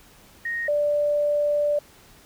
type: tone pair in turn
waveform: sine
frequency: 1864.7 / 587.3 Hz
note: A#6 / D5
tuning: 0 / 0 cents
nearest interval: octave + minor sixth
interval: 2000 cents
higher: first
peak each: -25 / -19 dBFS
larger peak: second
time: 0.45-0.68 / 0.68-1.79 s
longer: second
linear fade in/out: 5 ms
effects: pink hiss -52 dBFS RMS until 2.25 s